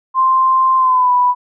sine tone with pitch glide, 1046.5 to 987.8 Hz, C6 to B5, 0 to 0 cents, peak -9 dBFS, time 0.14-1.35 s, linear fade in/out 50 ms, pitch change -100 cents, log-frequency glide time 0.77-1.12 s, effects none

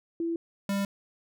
sine / square tone pair in turn, 334.2 / 198.72 Hz, E4 / G3, +24 / +24 cents, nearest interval major sixth, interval 900 cents, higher first, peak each -27 dBFS, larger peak neither, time 0.2-0.36 / 0.69-0.85 s, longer neither, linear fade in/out 2 ms, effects none

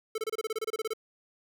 square tone bursts, 440 Hz, A4, in tune, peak -30 dBFS, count 14, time 0.15-0.935 s, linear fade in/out 5 ms, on 31 ms, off 27 ms, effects none

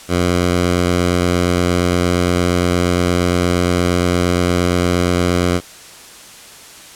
10% pulse tone, 88.6 Hz, F2, 25 cents sharp, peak -5 dBFS, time 0.08-5.61 s, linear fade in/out 50 ms, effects white hiss -38 dBFS RMS until 6.95 s + low-pass 10000 Hz 12 dB/octave

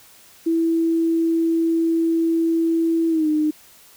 sine tone with pitch glide, 329.6 to 305.8 Hz, E4 to D#4, 0 to -30 cents, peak -16 dBFS, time 0.46-3.51 s, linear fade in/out 10 ms, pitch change -130 cents, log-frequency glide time 3.09-3.28 s, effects white hiss -49 dBFS RMS until 3.96 s

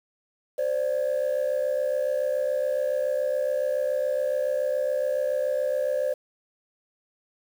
sine tone pair together, 520.2 / 587.3 Hz, C5 / D5, -10 / 0 cents, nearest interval major second, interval 210 cents, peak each -24 dBFS, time 0.58-6.14 s, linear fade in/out 10 ms, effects tanh soft clip ceiling -19 dBFS + 8-bit

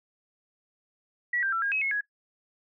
sine tone with pitch steps, 1936 / 1582 / 1349 / 1623 / 2557 / 2176 / 1669 Hz, B6 / G6 / E6 / G#6 / D#7 / C#7 / G#6, -35 / +15 / +40 / -40 / +47 / -33 / +8 cents, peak -25 dBFS, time 1.33-2.009 s, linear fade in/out 5 ms, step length 97 ms, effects noise-tail reverb RT60 0.1 s tail -20 dB re dry

